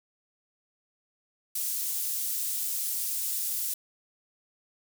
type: high-pass noise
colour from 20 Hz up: pink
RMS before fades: -31 dBFS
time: 1.55-3.74 s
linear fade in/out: 5 ms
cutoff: 9700 Hz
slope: 12 dB/octave
effects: none